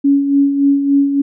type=tone with tremolo; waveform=sine; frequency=280 Hz; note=C#4; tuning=18 cents sharp; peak=-7 dBFS; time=0.04-1.22 s; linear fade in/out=10 ms; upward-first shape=sine; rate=3.5 Hz; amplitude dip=55%; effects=none